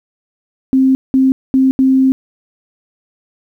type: tone bursts at uneven times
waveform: sine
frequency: 263.9 Hz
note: C4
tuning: 15 cents sharp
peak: -7 dBFS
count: 4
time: 0.73-0.95 / 1.14-1.32 / 1.54-1.71 / 1.79-2.12 s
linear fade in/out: 0 ms
effects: 8-bit